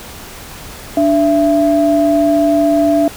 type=tone pair together; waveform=sine; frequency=293.7 / 668.5 Hz; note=D4 / E5; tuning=0 / +24 cents; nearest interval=octave + major second; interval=1424 cents; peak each=-11 dBFS; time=0.97-3.08 s; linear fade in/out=2 ms; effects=tanh soft clip ceiling -1 dBFS + pink hiss -32 dBFS RMS until 3.16 s